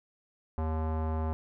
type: tone with low-pass filter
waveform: square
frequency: 79.2 Hz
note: D#2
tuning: 31 cents sharp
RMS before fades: -31 dBFS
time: 0.58-1.33 s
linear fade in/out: 0 ms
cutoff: 950 Hz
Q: 2.1
effects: none